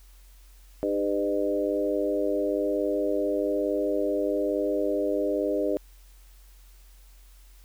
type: harmonic tone with a mistuned harmonic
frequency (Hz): 101.1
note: G#2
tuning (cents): -46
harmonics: 3 / 4 / 5 / 6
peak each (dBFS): -29 / -29 / -29 / -29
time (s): 0.83-5.77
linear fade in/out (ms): 0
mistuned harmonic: 4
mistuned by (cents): -15
effects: added 45 Hz sine -49 dBFS peak until 7.64 s + white hiss -60 dBFS RMS until 7.64 s